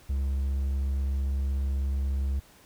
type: tone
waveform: triangle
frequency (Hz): 68.1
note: C#2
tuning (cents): -30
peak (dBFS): -23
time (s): 0.09-2.4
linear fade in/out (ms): 10
effects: pink hiss -56 dBFS RMS until 2.65 s